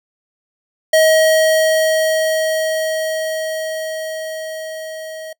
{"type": "tone with level ramp", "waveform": "square", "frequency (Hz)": 634, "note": "D#5", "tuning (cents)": 32, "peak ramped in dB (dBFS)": [-9, -29], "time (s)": [0.93, 5.33], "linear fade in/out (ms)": 5, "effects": ["noise-tail reverb RT60 0.1 s tail -24 dB re dry"]}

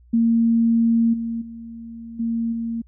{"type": "tone with level steps", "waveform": "sine", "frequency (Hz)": 230, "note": "A#3", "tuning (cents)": -23, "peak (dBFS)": [-14, -23, -33, -20, -23], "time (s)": [0.13, 2.82], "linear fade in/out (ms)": 10, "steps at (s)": [1.13, 1.41, 2.19, 2.52], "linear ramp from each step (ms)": 10, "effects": ["added 60 Hz sine -48 dBFS peak until 2.87 s"]}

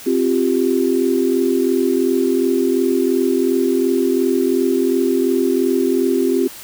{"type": "chord", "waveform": "sine", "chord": "C suspended fourth", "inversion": "none", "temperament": "equal with one note detuned", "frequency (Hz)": [262.8, 349.2, 392], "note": ["C4", "F4", "G4"], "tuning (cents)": [8, 0, 0], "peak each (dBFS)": -18, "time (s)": [0.06, 6.48], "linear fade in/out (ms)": 10, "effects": ["white hiss -36 dBFS RMS until 6.63 s"]}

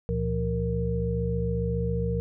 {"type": "tone cluster", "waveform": "sine", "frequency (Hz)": [70, 117.1, 171.9, 465.8], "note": ["C#2", "A#2", "F3", "A#4"], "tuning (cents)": [18, 8, -27, -1], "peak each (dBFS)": -30, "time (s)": [0.09, 2.2], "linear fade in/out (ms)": 0, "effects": []}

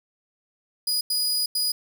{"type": "tone bursts at uneven times", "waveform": "sawtooth", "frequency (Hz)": 4930, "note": "D#8", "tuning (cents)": -17, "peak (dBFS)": -19, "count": 3, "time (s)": [[0.87, 1.01], [1.1, 1.46], [1.55, 1.72]], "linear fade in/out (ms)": 5, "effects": []}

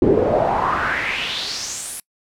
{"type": "noise with band-pass filter sweep", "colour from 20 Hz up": "brown", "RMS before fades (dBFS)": -20, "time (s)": [0.02, 2], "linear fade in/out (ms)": 2, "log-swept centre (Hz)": [340, 11000], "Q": 3.9, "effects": ["noise-tail reverb RT60 0.1 s tail -25 dB re dry"]}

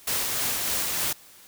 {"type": "noise with tremolo", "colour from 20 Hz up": "white", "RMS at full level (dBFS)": -26, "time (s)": [0.07, 1.13], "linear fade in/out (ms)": 5, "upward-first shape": "sine", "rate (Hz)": 3.3, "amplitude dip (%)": 25, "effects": ["white hiss -51 dBFS RMS until 1.47 s"]}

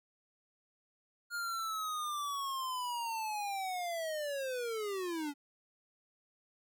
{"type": "linear sweep", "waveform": "square", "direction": "down", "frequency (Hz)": [1424, 278.7], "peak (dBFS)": -36, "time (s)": [1.3, 5.34], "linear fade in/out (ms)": 50, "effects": []}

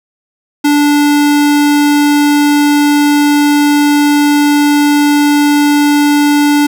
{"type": "tone", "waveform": "square", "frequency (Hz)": 291.8, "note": "D4", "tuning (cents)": -11, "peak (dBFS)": -7, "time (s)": [0.64, 6.67], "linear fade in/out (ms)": 10, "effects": []}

